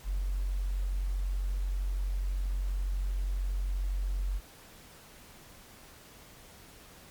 sine tone, 46.2 Hz, F#1, 2 cents flat, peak -28 dBFS, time 0.04-4.41 s, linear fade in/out 50 ms, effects pink hiss -53 dBFS RMS until 7.1 s + MP3 96 kbps

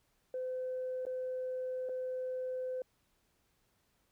sine tone with dropouts, 511 Hz, C5, 41 cents flat, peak -34 dBFS, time 0.34-2.82 s, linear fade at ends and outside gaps 2 ms, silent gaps 1.053-1.066 / 1.889-1.893 s, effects tanh soft clip ceiling -31 dBFS + pink hiss -75 dBFS RMS until 4.11 s

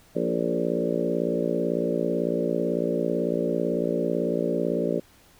harmonic tone with a mistuned harmonic, 58 Hz, A#1, 8 cents flat, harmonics 3 / 4 / 5 / 6 / 7 / 8 / 9 / 10, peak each -31 / -31 / -31 / -31 / -31 / -31 / -31 / -31 dBFS, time 0.15-5 s, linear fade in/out 10 ms, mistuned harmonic 7, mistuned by +16 cents, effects pink hiss -56 dBFS RMS until 5.39 s

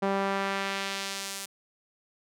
sawtooth tone with band-pass filter sweep, 196 Hz, G3, in tune, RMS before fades -31 dBFS, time 0.02-1.46 s, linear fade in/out 10 ms, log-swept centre 680 to 9400 Hz, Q 0.75, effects none

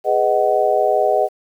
sine chord, G# minor seventh, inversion none, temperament just, 415.3 / 498.4 / 623 / 747.5 Hz, G#4 / B4 / D#5 / F#5, 0 / +16 / +2 / +17 cents, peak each -20 / -21 / -17 / -18 dBFS, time 0.04-1.29 s, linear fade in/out 50 ms, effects 8-bit

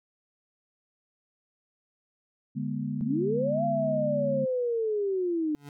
sine chord, G# diminished, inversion second, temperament equal with one note detuned, 146.83 / 207.7 / 243.7 Hz, D3 / G#3 / B3, 0 / 0 / -23 cents, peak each -33 dBFS, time 2.55-4.46 s, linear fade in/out 20 ms
sine linear two-way sweep, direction up then down, 194.2 to 691 to 296.7 Hz, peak -25 dBFS, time 3.01-5.55 s, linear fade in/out 0 ms, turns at 3.64 s
25% pulse tone with exponential growth, 143.7 Hz, D3, 37 cents flat, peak -34 dBFS, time 5.5-5.69 s, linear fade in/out 2 ms, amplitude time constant 40 ms
effects none

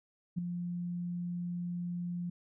sine tone with ADSR envelope, 175.2 Hz, F3, 6 cents sharp, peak -27 dBFS, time 0.36-2.3 s, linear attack 24 ms, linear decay 4 ms, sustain -7 dB, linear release 7 ms, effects none

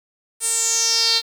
sawtooth tone with band-pass filter sweep, 455.9 Hz, A#4, 39 cents flat, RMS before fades -19 dBFS, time 0.4-1.22 s, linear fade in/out 50 ms, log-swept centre 9100 to 4100 Hz, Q 6.5, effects 7-bit

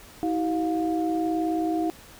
sine tone cluster, 322 / 380.9 / 707 Hz, E4 / G4 / F5, -41 / -50 / +21 cents, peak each -24 / -33 / -29 dBFS, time 0.23-1.9 s, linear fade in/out 0 ms, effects pink hiss -48 dBFS RMS until 2.19 s

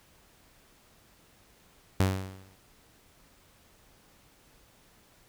sawtooth tone with exponential decay, 95 Hz, F#2, 46 cents sharp, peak -16 dBFS, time 2-2.56 s, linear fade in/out 0 ms, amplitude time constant 120 ms, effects pink hiss -61 dBFS RMS until 5.28 s

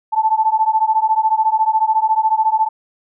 sine beating tone pair, 871 / 885 Hz, A5 / A5, -18 / +10 cents, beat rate 14 Hz, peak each -15 / -16 dBFS, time 0.12-2.69 s, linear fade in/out 20 ms, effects none

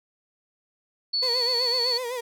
sine tone, 4435 Hz, C#8, in tune, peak -22 dBFS, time 1.13-1.98 s, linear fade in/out 10 ms
35% pulse tone with vibrato, 490.1 Hz, B4, 13 cents flat, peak -27 dBFS, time 1.22-2.21 s, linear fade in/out 10 ms, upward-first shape sine, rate 7.9 Hz, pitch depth 86 cents each way
effects none

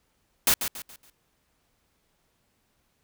white noise with echo, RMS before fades -20 dBFS, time 0.47-0.54 s, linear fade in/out 2 ms, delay 140 ms, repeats 4, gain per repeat -9 dB, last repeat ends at 1.1 s, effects pink hiss -71 dBFS RMS until 3.03 s

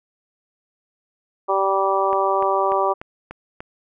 harmonic tone, 194.2 Hz, G3, 16 cents flat, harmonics 2 / 3 / 4 / 5 / 6, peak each -23 / -23 / -23 / -23 / -23 dBFS, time 1.48-2.94 s, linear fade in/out 20 ms
click train, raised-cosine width 0.5 ms, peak -18 dBFS, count 6, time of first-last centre 2.13-3.605 s, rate 3.39 Hz
effects none

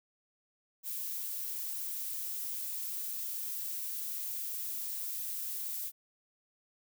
violet noise, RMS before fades -38 dBFS, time 0.83-5.92 s, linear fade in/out 50 ms, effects none

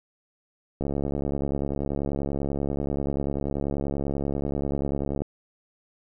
click train, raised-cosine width 2 ms, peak -15 dBFS, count 311, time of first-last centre 0.81-5.22 s, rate 70.3 Hz, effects none

